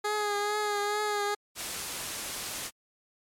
15% pulse tone with vibrato, 415.3 Hz, G#4, in tune, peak -21 dBFS, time 0.04-1.35 s, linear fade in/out 10 ms, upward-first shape triangle, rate 2.3 Hz, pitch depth 36 cents each way
white noise, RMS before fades -34 dBFS, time 1.55-2.71 s, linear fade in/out 50 ms
effects low-pass 11000 Hz 12 dB/octave + MP3 96 kbps

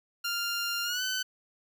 15% pulse tone with pitch glide, 1396.9 to 1514.6 Hz, F6 to F#6, 0 to +40 cents, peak -23 dBFS, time 0.24-1.23 s, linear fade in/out 10 ms, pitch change +140 cents, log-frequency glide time 0.84-1.03 s, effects none

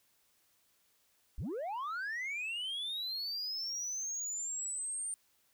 sine linear sweep, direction up, 36.21 to 8940 Hz, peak -33 dBFS, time 1.38-5.14 s, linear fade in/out 0 ms, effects tanh soft clip ceiling -35 dBFS + white hiss -72 dBFS RMS until 5.53 s

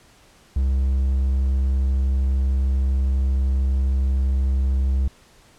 triangle tone, 66.4 Hz, C2, 26 cents sharp, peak -15 dBFS, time 0.56-5.08 s, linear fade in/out 5 ms, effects pink hiss -53 dBFS RMS until 5.58 s + low-pass 10000 Hz 12 dB/octave

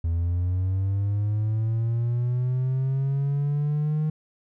triangle linear sweep, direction up, 82.41 to 155.1 Hz, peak -19 dBFS, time 0.04-4.1 s, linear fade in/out 5 ms, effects tanh soft clip ceiling -15 dBFS

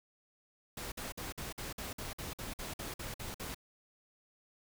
pink noise bursts, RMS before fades -42 dBFS, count 14, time 0.77-3.546 s, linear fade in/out 5 ms, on 150 ms, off 52 ms, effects none

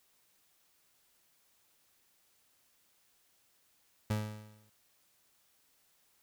30% pulse tone with exponential decay, 106.7 Hz, G#2, 47 cents sharp, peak -26 dBFS, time 4.1-4.7 s, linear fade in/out 5 ms, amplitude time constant 130 ms, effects white hiss -71 dBFS RMS until 6.22 s

